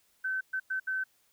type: tone bursts at uneven times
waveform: sine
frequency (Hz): 1532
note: G6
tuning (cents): -40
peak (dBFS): -29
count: 4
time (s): 0.24-0.41 / 0.53-0.6 / 0.7-0.8 / 0.87-1.04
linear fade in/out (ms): 10
effects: white hiss -69 dBFS RMS until 1.32 s